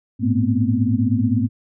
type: tone cluster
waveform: sine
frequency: 104 / 113.5 / 219.8 / 243.5 / 259.4 Hz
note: G#2 / A#2 / A3 / B3 / C4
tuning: +3 / -46 / -2 / -24 / -15 cents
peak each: -21 / -23 / -24 / -20 / -23 dBFS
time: 0.19-1.49 s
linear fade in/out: 50 ms
effects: none